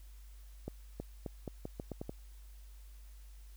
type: accelerating click train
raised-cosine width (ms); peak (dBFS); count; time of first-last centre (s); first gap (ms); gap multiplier
2; -26; 9; 0.68-2.094; 320; 0.82
effects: added 50 Hz sine -50 dBFS peak until 3.56 s + white hiss -66 dBFS RMS until 3.56 s